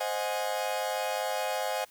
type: chord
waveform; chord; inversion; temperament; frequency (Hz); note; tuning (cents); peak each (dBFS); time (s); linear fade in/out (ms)
40% pulse; Ab dominant seventh; first; equal with one note detuned; 523.3 / 622.3 / 727.3 / 830.6; C5 / Eb5 / Gb5 / Ab5; 0 / 0 / -30 / 0; -34; 0-1.85; 10
effects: white hiss -58 dBFS RMS until 1.9 s